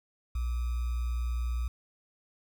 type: tone with sample-and-hold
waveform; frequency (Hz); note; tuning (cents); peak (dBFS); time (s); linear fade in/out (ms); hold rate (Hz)
sine; 60.1; B1; -46; -28; 0.35-1.68; 5; 1225
effects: none